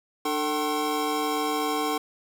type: tone cluster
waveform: square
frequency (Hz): 299.5 / 446 / 766 / 1075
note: D4 / A4 / G5 / C6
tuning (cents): +34 / +23 / -40 / +47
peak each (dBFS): -31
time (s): 0.25-1.98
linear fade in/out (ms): 5
effects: none